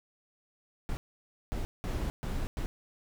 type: noise bursts at uneven times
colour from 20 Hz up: brown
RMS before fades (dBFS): -33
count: 5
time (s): 0.89-0.97 / 1.52-1.65 / 1.84-2.1 / 2.23-2.47 / 2.57-2.66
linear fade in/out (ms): 0
effects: none